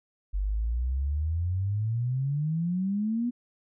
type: exponential sweep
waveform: sine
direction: up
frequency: 46.71 to 246.9 Hz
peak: -25 dBFS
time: 0.33-3.31 s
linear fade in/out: 20 ms
effects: none